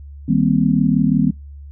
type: chord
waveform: sine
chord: C minor seventh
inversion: first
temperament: just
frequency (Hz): 156.98 / 196.22 / 235.5 / 261.6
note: Eb3 / G3 / Bb3 / C4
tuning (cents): +16 / +2 / +18 / 0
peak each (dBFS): -18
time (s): 0.28-1.31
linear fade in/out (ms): 10
effects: noise-tail reverb RT60 0.2 s tail -25 dB re dry + added 71 Hz sine -33 dBFS peak until 1.71 s